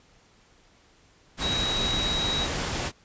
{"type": "tone in noise", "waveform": "sine", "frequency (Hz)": 3834, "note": "A#7", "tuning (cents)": 48, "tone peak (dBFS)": -26, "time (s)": [1.4, 2.48], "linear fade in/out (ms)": 50, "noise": "pink", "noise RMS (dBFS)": -29, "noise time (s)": [1.37, 2.92], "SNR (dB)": 0, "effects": ["pink hiss -59 dBFS RMS until 3.04 s", "resampled to 16000 Hz"]}